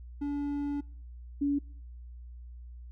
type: tone pair in turn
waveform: triangle / sine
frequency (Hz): 287 / 284.4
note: D4 / C#4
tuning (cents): -40 / +45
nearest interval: unison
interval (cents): 15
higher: first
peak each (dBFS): -28 / -25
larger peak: second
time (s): 0.21-0.81 / 1.41-1.59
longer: first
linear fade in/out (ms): 10
effects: noise-tail reverb RT60 0.6 s tail -26 dB re dry + added 60 Hz sine -43 dBFS peak until 2.91 s